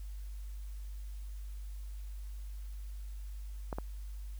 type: clicks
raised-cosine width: 1 ms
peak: -23 dBFS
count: 2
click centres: 3.728 / 3.785 s
effects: added 50 Hz sine -40 dBFS peak until 4.39 s + white hiss -63 dBFS RMS until 4.39 s